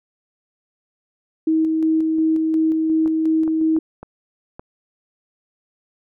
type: tone with tremolo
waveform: sine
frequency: 318.5 Hz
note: D#4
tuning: 41 cents sharp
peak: -14 dBFS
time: 1.47-3.79 s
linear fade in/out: 5 ms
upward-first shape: square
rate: 2.8 Hz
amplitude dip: 25%
type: clicks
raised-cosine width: 1 ms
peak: -21 dBFS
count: 5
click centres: 3.06 / 3.478 / 3.765 / 4.03 / 4.595 s
effects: none